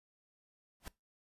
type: noise with exponential growth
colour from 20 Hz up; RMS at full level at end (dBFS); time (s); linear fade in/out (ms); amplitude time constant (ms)
pink; -41; 0.8-0.88; 1; 17
effects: noise-tail reverb RT60 0.2 s tail -21 dB re dry + resampled to 32000 Hz